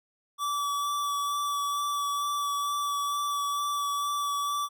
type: tone with vibrato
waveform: square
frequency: 1152 Hz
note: D6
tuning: 34 cents flat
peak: -28 dBFS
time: 0.38-4.69 s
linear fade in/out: 50 ms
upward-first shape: sine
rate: 2.2 Hz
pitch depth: 13 cents each way
effects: none